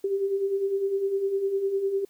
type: beating tone pair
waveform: sine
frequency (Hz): 384.2 / 394.1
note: G4 / G4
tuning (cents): -35 / +9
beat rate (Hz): 9.9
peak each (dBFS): -32 / -24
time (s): 0.04-2.05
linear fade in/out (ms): 5
effects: white hiss -63 dBFS RMS until 2.09 s